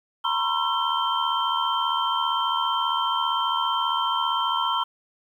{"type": "tone cluster", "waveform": "sine", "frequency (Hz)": [926, 1001, 1079, 1344, 3132], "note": ["A#5", "B5", "C#6", "E6", "G7"], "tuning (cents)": [-12, 23, -47, 33, -2], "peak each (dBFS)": -28, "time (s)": [0.24, 4.84], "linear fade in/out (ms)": 10, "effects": ["9-bit"]}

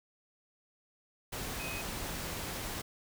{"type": "tone in noise", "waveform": "sine", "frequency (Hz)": 2517, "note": "D#7", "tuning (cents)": 19, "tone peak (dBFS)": -41, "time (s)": [1.59, 1.82], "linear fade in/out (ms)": 10, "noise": "pink", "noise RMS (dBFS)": -39, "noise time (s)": [1.32, 2.82], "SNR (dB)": -5, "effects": []}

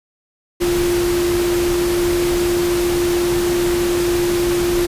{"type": "tone in noise", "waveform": "sine", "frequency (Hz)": 349.2, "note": "F4", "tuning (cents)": 0, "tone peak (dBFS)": -15, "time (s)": [0.6, 4.87], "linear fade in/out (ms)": 20, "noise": "pink", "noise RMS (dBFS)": -24, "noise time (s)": [0.6, 4.87], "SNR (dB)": 6, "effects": ["resampled to 32000 Hz"]}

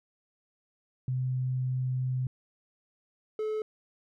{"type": "tone pair in turn", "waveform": ["sine", "triangle"], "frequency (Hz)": [128.3, 431.5], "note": ["C3", "A4"], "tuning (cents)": [-34, -34], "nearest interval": "octave + major sixth", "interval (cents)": 2100, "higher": "second", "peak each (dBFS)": -27, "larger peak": "neither", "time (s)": [[1.08, 2.27], [3.39, 3.62]], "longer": "first", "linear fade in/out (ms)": 2, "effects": []}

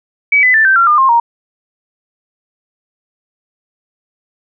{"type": "tone with pitch steps", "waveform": "sine", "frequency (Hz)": [2279, 2007, 1767.5, 1556.6, 1370.8, 1207.3, 1063.2, 936.3], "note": ["C#7", "B6", "A6", "G6", "F6", "D6", "C6", "A#5"], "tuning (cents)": [47, 27, 7, -13, -33, 47, 27, 7], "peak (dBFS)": -6, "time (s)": [0.32, 1.2], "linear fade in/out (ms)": 5, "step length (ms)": 110, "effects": []}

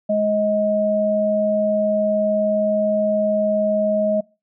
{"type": "tone pair together", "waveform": "sine", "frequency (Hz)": [210, 629.3], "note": ["G#3", "D#5"], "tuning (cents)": [19, 19], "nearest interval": "octave + perfect fifth", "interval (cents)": 1900, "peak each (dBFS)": [-22, -17], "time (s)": [0.09, 4.21], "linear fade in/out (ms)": 10, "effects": ["noise-tail reverb RT60 0.3 s tail -24 dB re dry"]}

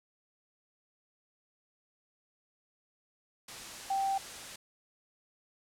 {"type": "tone in noise", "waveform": "sine", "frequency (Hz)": 781, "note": "G5", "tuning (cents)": -7, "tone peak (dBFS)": -28, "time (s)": [3.9, 4.18], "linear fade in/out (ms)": 5, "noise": "white", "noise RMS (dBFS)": -44, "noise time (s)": [3.48, 4.56], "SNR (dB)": 13, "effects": ["low-pass 9000 Hz 12 dB/octave"]}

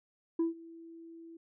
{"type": "tone with ADSR envelope", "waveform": "sine", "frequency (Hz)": 331.1, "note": "E4", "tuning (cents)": 8, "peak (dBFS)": -23, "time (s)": [0.39, 1.37], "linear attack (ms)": 6, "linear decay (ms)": 140, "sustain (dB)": -24, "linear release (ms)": 5, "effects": ["tanh soft clip ceiling -25 dBFS"]}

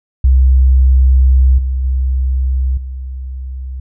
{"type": "tone with level steps", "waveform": "sine", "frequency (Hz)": 64.9, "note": "C2", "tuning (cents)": -13, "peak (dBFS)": [-5, -13, -11, -21], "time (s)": [0.24, 3.8], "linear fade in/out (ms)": 5, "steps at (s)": [1.58, 1.84, 2.77], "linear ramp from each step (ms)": 5, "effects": []}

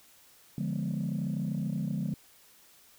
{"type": "chord", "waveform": "sine", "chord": "D diminished seventh", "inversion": "none", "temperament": "equal", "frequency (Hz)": [146.83, 174.61, 207.7, 246.9], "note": ["D3", "F3", "Ab3", "Cb4"], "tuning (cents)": [0, 0, 0, 0], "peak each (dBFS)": [-33, -33, -33, -38], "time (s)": [0.58, 2.14], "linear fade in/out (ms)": 2, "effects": ["tanh soft clip ceiling -24 dBFS", "white hiss -59 dBFS RMS until 2.98 s"]}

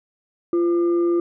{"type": "tone with frequency modulation", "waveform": "sine", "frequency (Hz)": 344.2, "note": "F4", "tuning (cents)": -25, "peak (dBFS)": -16, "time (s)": [0.53, 1.2], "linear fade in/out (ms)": 2, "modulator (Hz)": 854, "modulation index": 0.24, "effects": []}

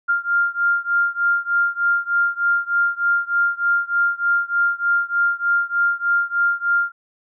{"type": "beating tone pair", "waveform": "sine", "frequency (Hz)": [1396.9, 1400.2], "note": ["F6", "F6"], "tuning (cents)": [0, 4], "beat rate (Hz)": 3.3, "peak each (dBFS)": [-19, -20], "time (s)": [0.08, 6.92], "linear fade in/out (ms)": 20, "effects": []}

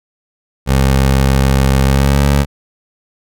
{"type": "tone with pitch glide", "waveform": "20% pulse", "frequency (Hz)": [67, 70.29], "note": ["C2", "C#2"], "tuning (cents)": [42, 25], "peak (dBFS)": -4, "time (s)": [0.66, 2.46], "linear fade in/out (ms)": 50, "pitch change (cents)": 83, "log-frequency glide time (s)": [1.84, 2.23], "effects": []}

